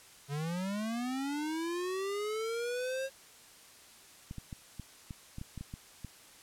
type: linear sweep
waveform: square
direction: up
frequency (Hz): 137.7 to 542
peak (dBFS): -34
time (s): 0.28-3.1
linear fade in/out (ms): 50
type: clicks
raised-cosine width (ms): 5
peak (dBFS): -29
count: 11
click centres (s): 4.311 / 4.383 / 4.528 / 4.797 / 5.108 / 5.384 / 5.414 / 5.577 / 5.61 / 5.739 / 6.047
effects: white hiss -56 dBFS RMS until 6.42 s + low-pass 11000 Hz 12 dB/octave